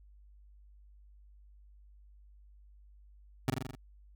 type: tone with echo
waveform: 25% pulse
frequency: 129.1 Hz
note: C3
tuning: 23 cents flat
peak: -22 dBFS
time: 3.48-3.5 s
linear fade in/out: 2 ms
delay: 42 ms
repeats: 6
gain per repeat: -3 dB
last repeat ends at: 3.752 s
effects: added 50 Hz sine -55 dBFS peak until 4.15 s